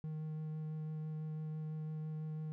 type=tone with vibrato; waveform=triangle; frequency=155.56 Hz; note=D#3; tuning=in tune; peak=-37 dBFS; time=0.04-2.52 s; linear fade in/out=0 ms; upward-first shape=sine; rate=6 Hz; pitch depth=9 cents each way; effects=none